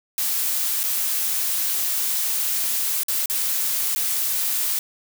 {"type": "noise with dropouts", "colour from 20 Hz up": "blue", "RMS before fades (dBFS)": -23, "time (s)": [0.18, 4.79], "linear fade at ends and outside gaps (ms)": 1, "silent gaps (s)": [[0.832, 0.837], [3.034, 3.083], [3.258, 3.298], [3.95, 3.96]], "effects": []}